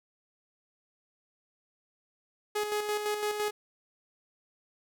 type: tone with tremolo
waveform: sawtooth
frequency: 419.4 Hz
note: G#4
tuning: 17 cents sharp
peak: -24 dBFS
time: 2.55-3.51 s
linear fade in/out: 10 ms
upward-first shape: square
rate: 5.9 Hz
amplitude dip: 45%
effects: none